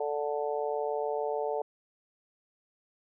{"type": "harmonic tone", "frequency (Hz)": 146.83, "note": "D3", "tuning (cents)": 0, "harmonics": [3, 4, 5, 6], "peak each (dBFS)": [-32, -34, -36, -38], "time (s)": [0, 1.62], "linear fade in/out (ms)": 5, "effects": []}